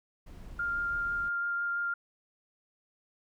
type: noise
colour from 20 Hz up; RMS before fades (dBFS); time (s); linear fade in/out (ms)
brown; -46; 0.26-1.29; 10
type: tone with vibrato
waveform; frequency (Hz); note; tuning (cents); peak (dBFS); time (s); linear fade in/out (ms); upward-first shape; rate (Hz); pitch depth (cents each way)
sine; 1400; F6; +4; -29; 0.59-1.94; 5; sine; 6; 9
effects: none